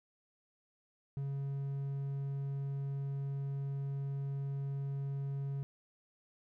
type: tone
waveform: triangle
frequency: 138.59 Hz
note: C#3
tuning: in tune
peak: -33 dBFS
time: 1.17-5.63 s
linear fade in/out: 0 ms
effects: none

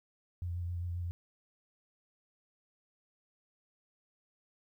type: tone with vibrato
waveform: sine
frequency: 87.31 Hz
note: F2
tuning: in tune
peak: -34 dBFS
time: 0.42-1.11 s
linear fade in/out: 0 ms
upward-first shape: sine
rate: 7.5 Hz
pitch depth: 26 cents each way
effects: 12-bit

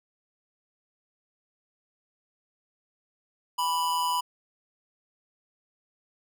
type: tone with amplitude modulation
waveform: square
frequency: 987.8 Hz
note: B5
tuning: in tune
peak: -23 dBFS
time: 3.58-4.21 s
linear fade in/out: 10 ms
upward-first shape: sine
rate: 165 Hz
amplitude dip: 50%
effects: none

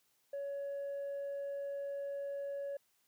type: tone with tanh clipping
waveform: triangle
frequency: 561 Hz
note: C#5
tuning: 21 cents sharp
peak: -38 dBFS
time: 0.33-2.77 s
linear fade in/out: 5 ms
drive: 6 dB
effects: white hiss -75 dBFS RMS until 3.07 s + high-pass 80 Hz 12 dB/octave

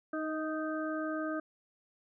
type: harmonic tone with a mistuned harmonic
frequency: 311.1 Hz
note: D#4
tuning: in tune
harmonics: 1 / 2 / 4 / 5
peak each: -35 / -38 / -41 / -42 dBFS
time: 0.13-1.4 s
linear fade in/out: 5 ms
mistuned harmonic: 2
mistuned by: +18 cents
effects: none

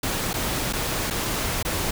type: noise with dropouts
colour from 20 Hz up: pink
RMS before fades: -26 dBFS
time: 0.03-1.91 s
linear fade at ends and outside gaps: 5 ms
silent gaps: 0.332-0.339 / 0.727-0.733 / 1.102-1.107 / 1.628-1.649 s
effects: none

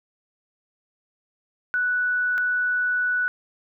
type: tone pair in turn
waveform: sine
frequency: 1480 / 1480 Hz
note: F#6 / F#6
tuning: 0 / 0 cents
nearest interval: unison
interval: 0 cents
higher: neither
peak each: -20 dBFS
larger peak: neither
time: 1.74-2.38 / 2.38-3.28 s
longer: second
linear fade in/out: 0 ms
effects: none

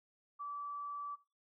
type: tone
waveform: sine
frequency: 1156 Hz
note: D6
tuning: 28 cents flat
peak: -40 dBFS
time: 0.39-1.16 s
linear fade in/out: 20 ms
effects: noise-tail reverb RT60 0.3 s tail -18 dB re dry

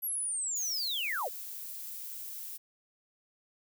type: linear sweep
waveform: sine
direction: down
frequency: 11770 to 384.2 Hz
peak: -31 dBFS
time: 0.02-1.29 s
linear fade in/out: 20 ms
type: noise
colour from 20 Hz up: violet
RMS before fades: -42 dBFS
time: 0.55-2.58 s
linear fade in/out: 20 ms
effects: none

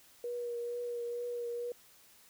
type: tone with vibrato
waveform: sine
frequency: 479 Hz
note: A#4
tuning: 47 cents sharp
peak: -35 dBFS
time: 0.24-1.72 s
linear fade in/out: 2 ms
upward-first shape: triangle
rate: 2.2 Hz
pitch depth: 22 cents each way
effects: white hiss -61 dBFS RMS until 2.29 s

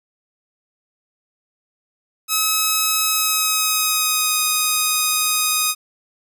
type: tone with pitch glide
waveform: 5% pulse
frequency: 1283 to 1247.9 Hz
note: E6 to D#6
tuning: -47 to +5 cents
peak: -5 dBFS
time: 2.28-5.75 s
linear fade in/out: 50 ms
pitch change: -48 cents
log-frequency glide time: 3.03-4.42 s
effects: none

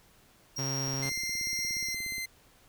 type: tone with tremolo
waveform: square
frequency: 5610 Hz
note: F8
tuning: 7 cents sharp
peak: -33 dBFS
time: 0.56-1.95 s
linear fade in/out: 10 ms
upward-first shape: sine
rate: 1.2 Hz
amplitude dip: 30%
type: tone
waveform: sawtooth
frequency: 136 Hz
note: C#3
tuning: 33 cents flat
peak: -29 dBFS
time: 0.58-1.1 s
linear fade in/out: 10 ms
type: click train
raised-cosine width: 3 ms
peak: -35 dBFS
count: 23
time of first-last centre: 0.88-2.182 s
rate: 16.9 Hz
type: tone with pitch glide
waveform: sawtooth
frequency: 2093 to 2075 Hz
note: C7 to C7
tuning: 0 to -15 cents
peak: -30 dBFS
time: 1.02-2.26 s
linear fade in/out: 10 ms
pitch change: -15 cents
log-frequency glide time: 1.81-1.89 s
effects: pink hiss -61 dBFS RMS until 2.68 s

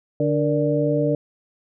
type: harmonic tone with a mistuned harmonic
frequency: 146.83 Hz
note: D3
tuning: in tune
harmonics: 1 / 2 / 3 / 4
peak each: -23 / -23 / -23 / -23 dBFS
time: 0.2-1.15 s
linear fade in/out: 2 ms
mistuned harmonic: 3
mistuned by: +93 cents
effects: none

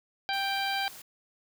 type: harmonic tone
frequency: 786 Hz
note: G5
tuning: 4 cents sharp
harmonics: 1 / 2 / 3 / 4 / 5 / 6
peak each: -31 / -34 / -36 / -37 / -38 / -39 dBFS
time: 0.29-0.88 s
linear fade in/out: 0 ms
type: noise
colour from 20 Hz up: white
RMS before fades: -47 dBFS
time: 0.33-1.02 s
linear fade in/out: 5 ms
effects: none

